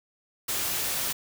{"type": "noise", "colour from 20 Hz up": "white", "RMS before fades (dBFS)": -29, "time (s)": [0.48, 1.13], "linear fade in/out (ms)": 10, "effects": []}